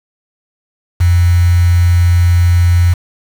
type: tone with quantisation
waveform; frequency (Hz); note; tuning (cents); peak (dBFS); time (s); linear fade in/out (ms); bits
sine; 87.31; F2; 0; -6; 1-2.94; 10; 4
effects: none